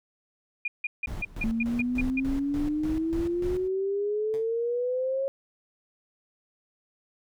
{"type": "tone bursts", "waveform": "sine", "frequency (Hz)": 2430, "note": "D#7", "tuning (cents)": -42, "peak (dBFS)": -26, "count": 9, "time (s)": [0.65, 2.2], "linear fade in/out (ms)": 5, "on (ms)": 30, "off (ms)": 160}
{"type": "noise with tremolo", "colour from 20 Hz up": "brown", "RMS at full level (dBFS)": -34, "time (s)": [1.07, 3.68], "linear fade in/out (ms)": 5, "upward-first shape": "square", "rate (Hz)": 3.4, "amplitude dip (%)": 80}
{"type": "exponential sweep", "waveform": "sine", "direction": "up", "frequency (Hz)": [221.7, 548], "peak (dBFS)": -25, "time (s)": [1.44, 5.28], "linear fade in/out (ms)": 0}
{"type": "tone with exponential decay", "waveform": "10% pulse", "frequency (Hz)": 138.59, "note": "C#3", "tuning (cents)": 0, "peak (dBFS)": -33, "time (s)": [4.34, 4.52], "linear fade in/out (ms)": 0, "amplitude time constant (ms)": 37}
{"effects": []}